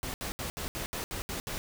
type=noise bursts; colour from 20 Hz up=pink; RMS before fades=-36 dBFS; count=9; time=0.03-1.58 s; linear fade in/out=0 ms; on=110 ms; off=70 ms; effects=none